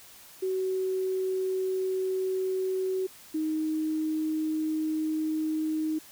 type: tone pair in turn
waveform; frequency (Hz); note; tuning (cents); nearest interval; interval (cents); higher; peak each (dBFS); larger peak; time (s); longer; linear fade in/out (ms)
sine; 376 / 312.6; F#4 / D#4; +28 / +8; minor third; 320; first; -26; neither; 0.42-3.07 / 3.34-5.99; neither; 10
effects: white hiss -51 dBFS RMS until 6.11 s